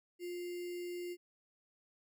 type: tone with sample-and-hold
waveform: sine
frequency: 353.1 Hz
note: F4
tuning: 19 cents sharp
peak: -39 dBFS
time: 0.19-1.17 s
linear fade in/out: 50 ms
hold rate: 2450 Hz
effects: none